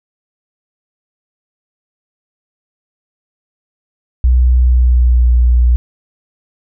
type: tone with pitch glide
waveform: sine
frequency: 62.1 to 60.37 Hz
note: B1 to B1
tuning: +10 to -39 cents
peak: -6 dBFS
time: 4.24-5.76 s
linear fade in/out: 0 ms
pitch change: -49 cents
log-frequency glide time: 4.63-5.33 s
effects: none